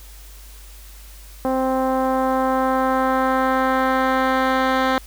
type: tone with low-pass filter sweep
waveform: 10% pulse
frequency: 261.6 Hz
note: C4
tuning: in tune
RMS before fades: -19 dBFS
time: 1.45-4.98 s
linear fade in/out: 0 ms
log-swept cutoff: 700 to 3000 Hz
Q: 1
effects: added 50 Hz sine -39 dBFS peak until 5.06 s + white hiss -46 dBFS RMS until 5.06 s